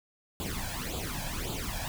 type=noise with flanger; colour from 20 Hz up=pink; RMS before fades=-35 dBFS; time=0.4-1.88 s; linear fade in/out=0 ms; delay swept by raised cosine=0.26 to 1.26 ms; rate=1.8 Hz; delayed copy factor=+0.8; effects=none